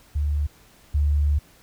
sine tone pair in turn, 73.42 / 73.09 Hz, D2 / D2, 0 / -8 cents, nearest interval unison, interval 8 cents, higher first, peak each -20 / -17 dBFS, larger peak second, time 0.15-0.47 / 0.94-1.39 s, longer second, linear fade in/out 10 ms, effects pink hiss -54 dBFS RMS until 1.62 s

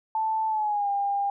sine tone with pitch glide, 880 to 802.3 Hz, A5 to G5, 0 to +40 cents, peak -23 dBFS, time 0.15-1.3 s, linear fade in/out 2 ms, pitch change -160 cents, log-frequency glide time 0.48-0.89 s, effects none

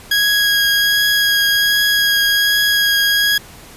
20% pulse tone with vibrato, 1650 Hz, G#6, 12 cents flat, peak -7 dBFS, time 0.11-3.38 s, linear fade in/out 5 ms, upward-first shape triangle, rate 1.3 Hz, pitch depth 14 cents each way, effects pink hiss -39 dBFS RMS until 3.76 s + resampled to 32000 Hz

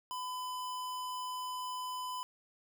square tone, 1006 Hz, B5, 32 cents sharp, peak -38 dBFS, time 0.11-2.23 s, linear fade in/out 0 ms, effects none

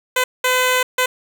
10% pulse tone bursts at uneven times, 507 Hz, B4, 45 cents sharp, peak -6 dBFS, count 3, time 0.16-0.24 / 0.44-0.83 / 0.98-1.06 s, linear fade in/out 5 ms, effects none

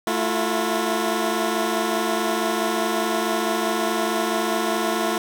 15% pulse tone cluster, 220.8 / 334.1 / 358.8 Hz, A3 / E4 / F4, +6 / +23 / +47 cents, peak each -19 dBFS, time 0.07-5.18 s, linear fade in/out 2 ms, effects none

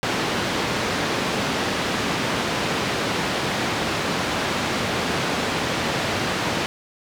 pink band-pass noise, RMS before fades -24 dBFS, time 0.03-6.66 s, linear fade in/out 0 ms, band 150 to 4500 Hz, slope 12 dB/octave, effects none

